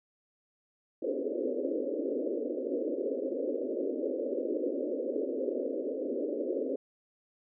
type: band-pass noise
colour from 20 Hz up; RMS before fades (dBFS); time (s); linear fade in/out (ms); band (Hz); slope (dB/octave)
white; -33; 1.02-6.76; 5; 250 to 570; 96
effects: none